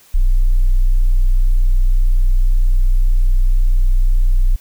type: tone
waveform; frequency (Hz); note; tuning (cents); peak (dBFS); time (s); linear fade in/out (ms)
sine; 30.95; B0; +5; -7; 0.14-4.56; 10
effects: tanh soft clip ceiling -6 dBFS + white hiss -48 dBFS RMS until 4.6 s